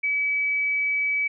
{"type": "tone", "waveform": "sine", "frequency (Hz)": 2287, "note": "D7", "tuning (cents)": -47, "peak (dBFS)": -21, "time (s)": [0.03, 1.28], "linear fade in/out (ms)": 10, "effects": []}